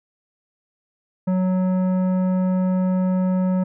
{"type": "tone with tanh clipping", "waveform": "triangle", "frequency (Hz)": 185, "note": "F#3", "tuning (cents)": 0, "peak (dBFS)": -19, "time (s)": [1.27, 3.64], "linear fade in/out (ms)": 10, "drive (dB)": 16, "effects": []}